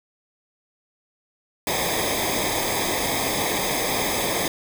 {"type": "noise with comb filter", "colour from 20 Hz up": "pink", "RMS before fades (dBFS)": -24, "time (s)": [1.67, 4.48], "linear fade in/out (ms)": 2, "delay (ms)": 0.7, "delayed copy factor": -0.85, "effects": []}